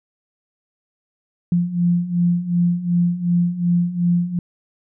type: beating tone pair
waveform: sine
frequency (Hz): 172.6 / 175.3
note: F3 / F3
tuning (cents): -20 / +7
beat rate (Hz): 2.7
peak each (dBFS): -21 / -17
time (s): 1.52-4.39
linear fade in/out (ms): 2
effects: none